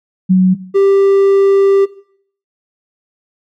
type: tone pair in turn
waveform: sine / triangle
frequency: 185.7 / 393.5 Hz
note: F#3 / G4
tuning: +7 / +7 cents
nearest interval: octave + minor second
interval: 1300 cents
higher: second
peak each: -5 dBFS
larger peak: neither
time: 0.29-0.55 / 0.74-1.86 s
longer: second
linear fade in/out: 20 ms
effects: noise-tail reverb RT60 0.6 s tail -18 dB re dry